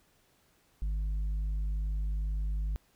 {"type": "tone with tanh clipping", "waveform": "sine", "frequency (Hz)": 51.2, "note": "G#1", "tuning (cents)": -24, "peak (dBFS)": -30, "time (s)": [0.82, 2.76], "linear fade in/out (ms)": 0, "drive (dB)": 4, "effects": ["pink hiss -68 dBFS RMS until 2.95 s"]}